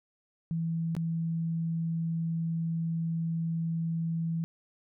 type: tone with dropouts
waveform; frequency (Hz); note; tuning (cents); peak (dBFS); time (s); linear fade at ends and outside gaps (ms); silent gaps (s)
sine; 164.81; E3; 0; -28; 0.51-4.44; 0; 0.951-0.966
effects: none